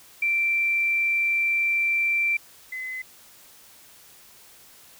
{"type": "tone pair in turn", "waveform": "sine", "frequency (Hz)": [2349, 2033], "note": ["D7", "B6"], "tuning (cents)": [0, 50], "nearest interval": "minor third", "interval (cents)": 250, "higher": "first", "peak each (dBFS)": [-20, -30], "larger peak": "first", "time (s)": [[0.22, 2.37], [2.72, 3.02]], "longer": "first", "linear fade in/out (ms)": 5, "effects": ["white hiss -51 dBFS RMS until 4.99 s"]}